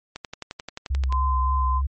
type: click train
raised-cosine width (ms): 0.2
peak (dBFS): -16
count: 12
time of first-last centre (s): 0.16-1.125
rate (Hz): 11.4
type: tone with vibrato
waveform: sine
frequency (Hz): 66.3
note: C2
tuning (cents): +23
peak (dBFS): -20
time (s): 0.9-1.87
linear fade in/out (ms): 10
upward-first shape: triangle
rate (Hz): 3.5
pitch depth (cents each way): 59
type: tone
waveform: sine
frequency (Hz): 1030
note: C6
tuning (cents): -28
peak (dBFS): -23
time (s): 1.09-1.82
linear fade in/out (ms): 50
effects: MP3 32 kbps